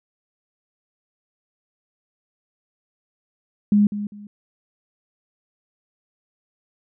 sine tone with echo, 206.3 Hz, G#3, 11 cents flat, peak -12 dBFS, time 3.72-3.87 s, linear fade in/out 2 ms, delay 200 ms, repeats 2, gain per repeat -12 dB, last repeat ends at 4.27 s, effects none

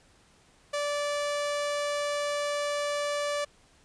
sawtooth tone, 582 Hz, D5, 16 cents flat, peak -24 dBFS, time 0.73-3.45 s, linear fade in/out 10 ms, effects pink hiss -61 dBFS RMS until 3.84 s + resampled to 22050 Hz

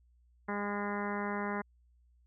harmonic tone with a mistuned harmonic, 203.9 Hz, G#3, 32 cents flat, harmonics 1 / 2 / 3 / 4 / 5 / 6 / 7 / 8 / 9 / 10, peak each -37 / -40 / -44 / -42 / -41 / -46 / -44 / -47 / -45 / -48 dBFS, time 0.48-1.62 s, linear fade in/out 10 ms, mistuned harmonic 8, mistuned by +19 cents, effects added 60 Hz sine -63 dBFS peak until 2.26 s

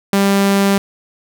sawtooth tone, 197.9 Hz, G3, 17 cents sharp, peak -7 dBFS, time 0.13-0.78 s, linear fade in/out 2 ms, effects none

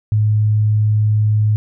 sine tone, 106.7 Hz, G#2, 47 cents sharp, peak -11 dBFS, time 0.12-1.56 s, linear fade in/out 0 ms, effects none

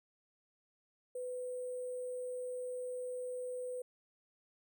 sine tone with sample-and-hold, 500 Hz, B4, 21 cents sharp, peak -38 dBFS, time 1.15-3.82 s, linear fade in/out 5 ms, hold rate 8820 Hz, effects none

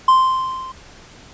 triangle tone with level ramp, 1043 Hz, C6, 6 cents flat, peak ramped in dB -5 to -28 dBFS, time 0.08-0.72 s, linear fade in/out 5 ms, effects pink hiss -43 dBFS RMS until 1.33 s + resampled to 16000 Hz

